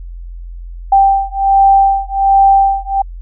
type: beating tone pair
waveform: sine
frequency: 784 / 785.3 Hz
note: G5 / G5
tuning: 0 / +3 cents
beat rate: 1.3 Hz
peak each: -10 dBFS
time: 0.92-3.02 s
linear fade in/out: 5 ms
effects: added 43 Hz sine -25 dBFS peak until 3.21 s